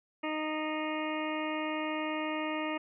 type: harmonic tone with a mistuned harmonic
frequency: 309 Hz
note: D#4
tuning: 12 cents flat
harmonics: 1 / 2 / 3 / 4 / 6 / 7 / 8 / 9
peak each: -35 / -38 / -40 / -41 / -43 / -43 / -44 / -45 dBFS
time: 0.23-2.78 s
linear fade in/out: 10 ms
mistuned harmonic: 9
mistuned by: +23 cents
effects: none